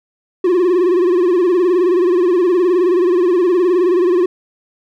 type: tone with vibrato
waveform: triangle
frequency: 357.7 Hz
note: F4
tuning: 41 cents sharp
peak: -8 dBFS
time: 0.44-4.26 s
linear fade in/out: 5 ms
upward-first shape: sine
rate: 19 Hz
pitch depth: 97 cents each way
effects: none